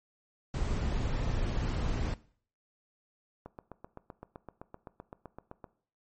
brown noise, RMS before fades -31 dBFS, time 0.54-2.14 s, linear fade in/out 2 ms
click train, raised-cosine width 1 ms, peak -29 dBFS, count 18, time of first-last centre 3.46-5.642 s, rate 7.79 Hz
effects noise-tail reverb RT60 0.5 s tail -18 dB re dry + MP3 32 kbps

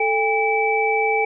sine tone cluster, 439.6 / 806 / 2308 Hz, A4 / G5 / D7, -2 / +48 / -31 cents, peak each -21 dBFS, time 0-1.25 s, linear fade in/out 5 ms, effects none

